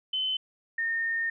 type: tone pair in turn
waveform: sine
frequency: 3048 / 1829.1 Hz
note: G7 / A#6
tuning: -49 / -33 cents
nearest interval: major sixth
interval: 884 cents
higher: first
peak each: -26 dBFS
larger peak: neither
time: 0.13-0.37 / 0.78-1.3 s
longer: second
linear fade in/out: 5 ms
effects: none